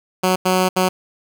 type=tone bursts at uneven times; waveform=10% pulse; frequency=185 Hz; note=F#3; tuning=in tune; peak=-6 dBFS; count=3; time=0.23-0.36 / 0.45-0.69 / 0.76-0.89 s; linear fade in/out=10 ms; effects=none